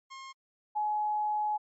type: tone pair in turn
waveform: sawtooth / sine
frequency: 1070 / 844.9 Hz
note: C6 / G#5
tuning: +38 / +30 cents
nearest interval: major third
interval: 408 cents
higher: first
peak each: -39 / -27 dBFS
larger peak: second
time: 0.1-0.33 / 0.75-1.58 s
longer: second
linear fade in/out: 20 ms
effects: MP3 32 kbps